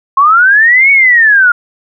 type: linear two-way sweep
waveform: sine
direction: up then down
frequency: 1061 to 2245 to 1395 Hz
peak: -3 dBFS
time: 0.17-1.52 s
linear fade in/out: 5 ms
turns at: 0.91 s
effects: none